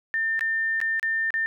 sine tone with dropouts, 1800 Hz, A6, 39 cents sharp, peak -22 dBFS, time 0.14-1.46 s, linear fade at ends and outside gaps 0 ms, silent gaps 0.393-0.409 / 0.803-0.814 / 0.996-1.029 / 1.305-1.34 s, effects none

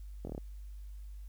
slowing click train, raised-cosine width 2 ms, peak -27 dBFS, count 6, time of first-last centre 0.25-0.379 s, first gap 22 ms, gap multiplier 1.08, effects added 50 Hz sine -43 dBFS peak until 1.28 s + white hiss -70 dBFS RMS until 1.28 s

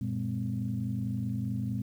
sine tone cluster, 94.6 / 119.2 / 202.9 / 253.9 Hz, F#2 / A#2 / G#3 / B3, +39 / +39 / -40 / +48 cents, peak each -40 / -32 / -34 / -37 dBFS, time 0.01-1.82 s, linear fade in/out 5 ms, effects tanh soft clip ceiling -20 dBFS + 10-bit

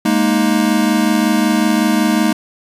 square chord, Ab suspended second, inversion none, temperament equal, 207.7 / 233.1 / 311.1 Hz, Ab3 / Bb3 / Eb4, 0 / 0 / 0 cents, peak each -17 dBFS, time 0.05-2.33 s, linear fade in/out 5 ms, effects resampled to 32000 Hz

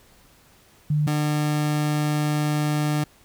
sine / 30% pulse tone pair in turn, 150 / 150 Hz, D3 / D3, +37 / +37 cents, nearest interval unison, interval 0 cents, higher neither, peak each -18 dBFS, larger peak neither, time 0.9-1.07 / 1.07-3.04 s, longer second, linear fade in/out 5 ms, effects pink hiss -55 dBFS RMS until 3.24 s

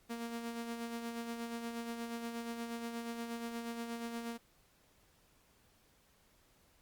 sawtooth tone with tremolo, 233.1 Hz, A#3, in tune, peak -34 dBFS, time 0.09-4.38 s, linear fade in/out 20 ms, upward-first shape sine, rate 8.4 Hz, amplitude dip 45%, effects pink hiss -69 dBFS RMS until 6.81 s + Opus 48 kbps

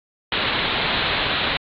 white low-pass noise, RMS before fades -22 dBFS, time 0.32-1.57 s, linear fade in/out 2 ms, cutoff 4100 Hz, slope 96 dB/octave, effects AAC 64 kbps

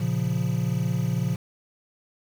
triangle chord, Bb minor, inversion none, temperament equal, 116.54 / 138.59 / 174.61 Hz, Bb2 / Db3 / F3, 0 / 0 / 0 cents, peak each -25 dBFS, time 0-1.36 s, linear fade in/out 10 ms, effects 7-bit

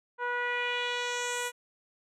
10% pulse tone with low-pass filter sweep, 487.3 Hz, B4, 23 cents flat, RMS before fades -32 dBFS, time 0.18-1.52 s, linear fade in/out 50 ms, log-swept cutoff 1200 to 11000 Hz, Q 2, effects none

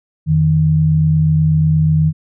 sine tone pair together, 87.31 / 155.57 Hz, F2 / D#3, 0 / 0 cents, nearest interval minor seventh, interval 1000 cents, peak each -18 / -10 dBFS, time 0.26-2.13 s, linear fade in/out 50 ms, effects none

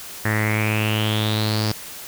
sawtooth tone with low-pass filter sweep, 107.6 Hz, A2, 38 cents flat, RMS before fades -21 dBFS, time 0.25-1.72 s, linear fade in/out 5 ms, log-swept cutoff 1800 to 5000 Hz, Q 7.7, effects white hiss -36 dBFS RMS until 2.07 s

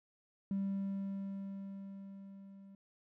triangle tone with level ramp, 196 Hz, G3, in tune, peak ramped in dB -29 to -51 dBFS, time 0.51-2.75 s, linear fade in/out 2 ms, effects tanh soft clip ceiling -29 dBFS

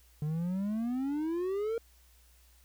triangle exponential sweep, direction up, 147.2 to 468 Hz, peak -28 dBFS, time 0.22-1.78 s, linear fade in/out 2 ms, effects added 60 Hz sine -60 dBFS peak until 2.64 s + white hiss -65 dBFS RMS until 2.64 s

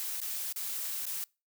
blue noise with dropouts, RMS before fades -36 dBFS, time 0-1.24 s, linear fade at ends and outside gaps 0 ms, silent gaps 0.202-0.216 / 0.525-0.561 / 1.055-1.066 s, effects noise-tail reverb RT60 0.3 s tail -26 dB re dry

